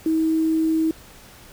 sine tone with quantisation, 320 Hz, D#4, 49 cents sharp, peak -17 dBFS, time 0.06-0.91 s, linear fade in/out 2 ms, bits 7, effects pink hiss -46 dBFS RMS until 1.52 s

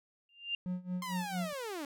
sine tone with exponential growth, 2794 Hz, F7, in tune, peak -29 dBFS, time 0.29-0.55 s, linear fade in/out 2 ms, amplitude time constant 56 ms
triangle tone with tremolo, 181 Hz, F#3, 38 cents flat, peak -30 dBFS, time 0.66-1.53 s, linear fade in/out 0 ms, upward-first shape sine, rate 4.4 Hz, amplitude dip 90%
sawtooth linear sweep, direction down, 1056 to 271.9 Hz, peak -34 dBFS, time 1.02-1.85 s, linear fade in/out 2 ms
effects none

